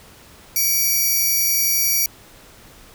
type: tone pair together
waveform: 5% pulse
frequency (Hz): 2295 / 5783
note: D7 / F#8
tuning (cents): -40 / -41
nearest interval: octave + major third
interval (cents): 1599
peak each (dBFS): -12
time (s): 0.56-2.06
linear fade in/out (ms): 2
effects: pink hiss -46 dBFS RMS until 2.94 s